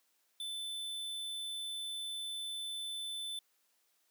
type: tone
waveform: square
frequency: 3520 Hz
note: A7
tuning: in tune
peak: -39 dBFS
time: 0.4-3.39 s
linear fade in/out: 2 ms
effects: white hiss -75 dBFS RMS until 4.1 s + high-pass 300 Hz 12 dB/octave